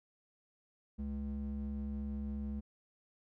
triangle ring-modulated tone, 140 Hz, C#3, 18 cents sharp, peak -31 dBFS, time 0.98-2.61 s, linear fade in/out 20 ms, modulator 71.5 Hz, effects tanh soft clip ceiling -27 dBFS

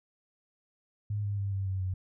sine tone with pitch steps, 103.83 / 101.58 / 99.37 / 97.21 / 95.1 / 93.04 Hz, G#2 / G#2 / G2 / G2 / F#2 / F#2, 0 / -38 / +24 / -14 / +48 / +10 cents, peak -29 dBFS, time 1.1-1.94 s, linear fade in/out 5 ms, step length 140 ms, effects none

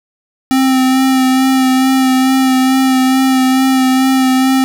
square tone with vibrato, 261.6 Hz, C4, in tune, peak -9 dBFS, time 0.51-4.64 s, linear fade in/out 0 ms, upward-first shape sine, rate 2.3 Hz, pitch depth 19 cents each way, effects none

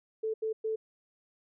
sine tone bursts at uneven times, 439.8 Hz, A4, 1 cent flat, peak -29 dBFS, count 3, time 0.23-0.34 / 0.42-0.53 / 0.64-0.76 s, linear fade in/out 10 ms, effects none

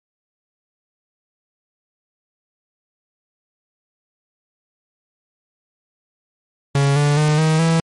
45% pulse tone with pitch steps, 139.9 / 145.59 / 151.51 / 157.67 / 164.08 Hz, C#3 / D3 / D#3 / D#3 / E3, +16 / -15 / -46 / +23 / -8 cents, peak -13 dBFS, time 6.75-7.8 s, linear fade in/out 2 ms, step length 210 ms, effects MP3 48 kbps

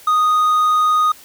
triangle tone, 1241 Hz, D#6, 5 cents flat, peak -10 dBFS, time 0.07-1.12 s, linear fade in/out 5 ms, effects white hiss -43 dBFS RMS until 1.24 s

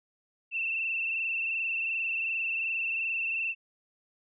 sine tone with frequency modulation, 2677 Hz, E7, 26 cents sharp, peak -28 dBFS, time 0.51-3.55 s, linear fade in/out 50 ms, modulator 22.7 Hz, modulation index 2.9, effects none

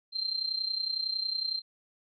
sine tone with amplitude modulation, 4149 Hz, C8, 15 cents flat, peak -26 dBFS, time 0.12-1.62 s, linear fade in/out 50 ms, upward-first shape sine, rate 30.9 Hz, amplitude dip 75%, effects none

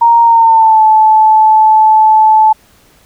sine tone with pitch glide, 932.3 to 869.9 Hz, A#5 to A5, 0 to -20 cents, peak -3 dBFS, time 0.01-2.53 s, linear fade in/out 10 ms, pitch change -120 cents, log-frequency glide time 0.23-0.82 s, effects pink hiss -47 dBFS RMS until 3.05 s

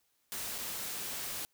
white noise with dropouts, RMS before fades -39 dBFS, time 0.32-1.45 s, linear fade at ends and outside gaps 0 ms, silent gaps 0.581-0.585 s, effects white hiss -75 dBFS RMS until 1.53 s

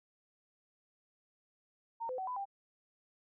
sine tone with pitch steps, 918 / 509 / 756 / 999 / 792 Hz, A#5 / C5 / F#5 / B5 / G5, -27 / -48 / +37 / +20 / +18 cents, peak -36 dBFS, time 2-2.455 s, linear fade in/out 20 ms, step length 91 ms, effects none

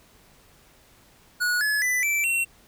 square tone with pitch steps, 1459 / 1705.2 / 1993.1 / 2329 / 2723 Hz, F#6 / G#6 / B6 / D7 / F7, -25 / +45 / +15 / -15 / -44 cents, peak -22 dBFS, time 1.4-2.45 s, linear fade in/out 20 ms, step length 210 ms, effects pink hiss -56 dBFS RMS until 2.67 s

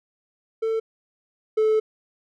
triangle tone pair in turn, 446.5 / 434.8 Hz, A4 / A4, +25 / -21 cents, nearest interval unison, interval 46 cents, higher first, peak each -19 / -14 dBFS, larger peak second, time 0.62-0.8 / 1.57-1.8 s, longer second, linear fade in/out 10 ms, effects tanh soft clip ceiling -10 dBFS

